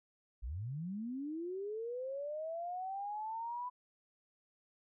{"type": "linear sweep", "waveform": "sine", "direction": "up", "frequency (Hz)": [48.31, 1000], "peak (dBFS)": -38, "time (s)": [0.42, 3.7], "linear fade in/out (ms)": 20, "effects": []}